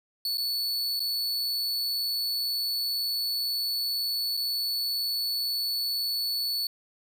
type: tone with dropouts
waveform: 45% pulse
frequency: 4439 Hz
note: C#8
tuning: 2 cents sharp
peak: -26 dBFS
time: 0.25-6.67 s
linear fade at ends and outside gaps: 2 ms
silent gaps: 0.373-0.38 / 0.995-1.002 / 4.369-4.373 s
effects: none